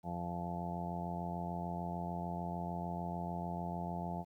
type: harmonic tone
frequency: 86.7 Hz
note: F2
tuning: 12 cents flat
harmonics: 1 / 2 / 3 / 4 / 5 / 6 / 7 / 8 / 9 / 10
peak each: -47 / -40 / -52 / -51 / -54 / -55 / -53 / -44 / -51 / -45 dBFS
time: 0.03-4.25 s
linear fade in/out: 50 ms
effects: 12-bit